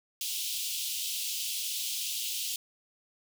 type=high-pass noise; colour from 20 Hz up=pink; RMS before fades=-34 dBFS; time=0.21-2.56 s; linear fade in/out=2 ms; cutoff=2800 Hz; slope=48 dB/octave; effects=none